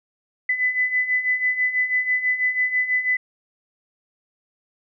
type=beating tone pair; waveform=sine; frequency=2000 / 2006.1 Hz; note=B6 / B6; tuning=+21 / +27 cents; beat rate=6.1 Hz; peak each=-25 / -20 dBFS; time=0.49-3.17 s; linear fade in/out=5 ms; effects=none